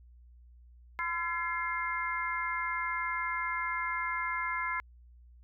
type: harmonic tone with a mistuned harmonic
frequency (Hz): 339.5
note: F4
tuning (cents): -49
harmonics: 3 / 4 / 5 / 6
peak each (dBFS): -35 / -38 / -38 / -35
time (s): 0.99-4.8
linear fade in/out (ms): 0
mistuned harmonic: 6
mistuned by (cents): +63
effects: added 60 Hz sine -53 dBFS peak until 5.43 s